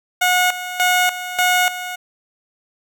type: tone with tremolo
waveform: 15% pulse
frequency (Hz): 726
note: F#5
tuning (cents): -33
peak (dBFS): -7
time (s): 0.21-1.96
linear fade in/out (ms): 10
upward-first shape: square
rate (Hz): 1.7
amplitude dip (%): 75
effects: none